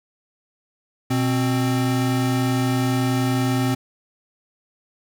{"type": "tone pair together", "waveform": "square", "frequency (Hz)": [123.46, 261.6], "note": ["B2", "C4"], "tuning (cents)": [0, 0], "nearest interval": "octave + minor second", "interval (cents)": 1300, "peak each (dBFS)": -22, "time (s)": [1.1, 3.75], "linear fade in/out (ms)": 10, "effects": []}